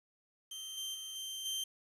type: tone with level steps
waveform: sawtooth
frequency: 3136 Hz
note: G7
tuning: in tune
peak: -39 / -35 / -39 / -37 / -32 dBFS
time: 0.51-1.64 s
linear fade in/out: 5 ms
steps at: 0.77 / 0.94 / 1.15 / 1.45 s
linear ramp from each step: 10 ms
effects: resampled to 32000 Hz + 10-bit